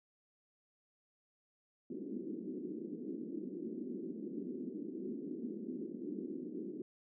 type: band-pass noise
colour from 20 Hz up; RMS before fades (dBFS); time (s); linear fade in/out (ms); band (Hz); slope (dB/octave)
white; -43; 1.9-6.82; 2; 200 to 370; 48
effects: none